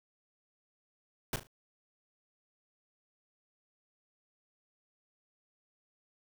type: noise with echo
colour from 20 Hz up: pink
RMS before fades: -33 dBFS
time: 1.33-1.36 s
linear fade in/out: 2 ms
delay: 37 ms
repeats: 3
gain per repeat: -10 dB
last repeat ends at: 1.471 s
effects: none